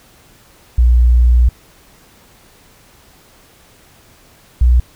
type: tone pair in turn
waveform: sine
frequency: 60.2 / 61.01 Hz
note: B1 / B1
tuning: -44 / -20 cents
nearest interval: unison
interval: 24 cents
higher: second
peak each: -6 dBFS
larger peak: neither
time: 0.78-1.49 / 4.61-4.8 s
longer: first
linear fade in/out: 5 ms
effects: pink hiss -47 dBFS RMS until 4.95 s